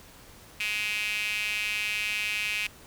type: tone with high-pass filter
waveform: sawtooth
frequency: 210 Hz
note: G#3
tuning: 19 cents sharp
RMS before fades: -30 dBFS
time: 0.6-2.67 s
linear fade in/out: 5 ms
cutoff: 2500 Hz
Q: 7
effects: pink hiss -51 dBFS RMS until 2.86 s